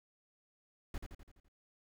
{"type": "noise with echo", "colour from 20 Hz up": "brown", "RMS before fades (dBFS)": -39, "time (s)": [0.94, 0.98], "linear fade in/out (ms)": 2, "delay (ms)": 84, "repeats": 6, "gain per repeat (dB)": -5, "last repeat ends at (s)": 1.484, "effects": []}